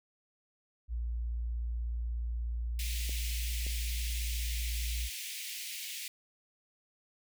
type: tone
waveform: sine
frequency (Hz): 58.27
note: A#1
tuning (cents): 0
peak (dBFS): -32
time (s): 0.88-5.1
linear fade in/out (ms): 50
type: high-pass noise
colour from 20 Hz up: pink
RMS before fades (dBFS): -41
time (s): 2.79-6.08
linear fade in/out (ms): 2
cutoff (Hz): 2100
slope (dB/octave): 48
type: clicks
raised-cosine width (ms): 2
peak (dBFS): -34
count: 2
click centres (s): 3.094 / 3.666
effects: none